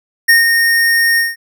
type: tone with ADSR envelope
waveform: square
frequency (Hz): 1845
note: A#6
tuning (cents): -18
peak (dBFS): -5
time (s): 0.28-1.36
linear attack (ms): 14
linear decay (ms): 150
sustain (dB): -5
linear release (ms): 180
effects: none